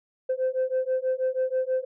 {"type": "beating tone pair", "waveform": "sine", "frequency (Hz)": [514, 520.2], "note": ["C5", "C5"], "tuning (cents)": [-31, -10], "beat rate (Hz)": 6.2, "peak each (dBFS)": -25, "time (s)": [0.29, 1.85], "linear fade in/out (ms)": 10, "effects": ["tanh soft clip ceiling -19 dBFS"]}